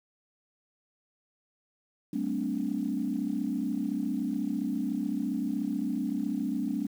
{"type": "tone cluster", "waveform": "sine", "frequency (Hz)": [192.1, 219.4, 255.2, 289.3], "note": ["G3", "A3", "C4", "D4"], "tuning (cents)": [-35, -5, -43, -26], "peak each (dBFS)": [-35, -33, -33, -32], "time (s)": [2.13, 6.87], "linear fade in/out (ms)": 5, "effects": ["tanh soft clip ceiling -18 dBFS", "9-bit"]}